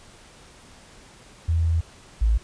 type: tone pair in turn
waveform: sine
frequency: 82.41 / 55 Hz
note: E2 / A1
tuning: 0 / 0 cents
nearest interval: perfect fifth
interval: 700 cents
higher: first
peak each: -18 / -16 dBFS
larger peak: second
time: 1.48-1.81 / 2.21-2.38 s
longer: first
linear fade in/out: 10 ms
effects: pink hiss -49 dBFS RMS until 2.43 s + resampled to 22050 Hz